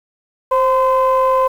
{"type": "ring-modulated tone", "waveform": "triangle", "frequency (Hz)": 250.5, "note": "B3", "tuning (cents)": 25, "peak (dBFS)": -5, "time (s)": [0.51, 1.48], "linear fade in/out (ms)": 10, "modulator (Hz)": 776, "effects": ["tanh soft clip ceiling -5 dBFS", "7-bit"]}